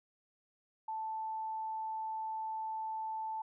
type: tone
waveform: sine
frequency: 880 Hz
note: A5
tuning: in tune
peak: -36 dBFS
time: 0.88-3.42 s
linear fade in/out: 5 ms
effects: none